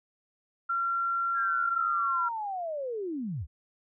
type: tone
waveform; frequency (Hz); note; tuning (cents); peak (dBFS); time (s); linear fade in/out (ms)
sine; 1370; F6; -34; -26; 0.69-2.29; 10
type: linear sweep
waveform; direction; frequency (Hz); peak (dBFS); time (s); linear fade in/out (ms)
sine; down; 1661.2 to 56.9; -31; 1.34-3.47; 50
effects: none